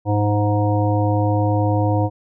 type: harmonic tone with a mistuned harmonic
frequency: 103.83 Hz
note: G#2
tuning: in tune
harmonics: 1 / 3 / 5 / 7 / 9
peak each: -17 / -22 / -24 / -25 / -27 dBFS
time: 0.05-2.1 s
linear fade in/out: 50 ms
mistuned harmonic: 1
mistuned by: +18 cents
effects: none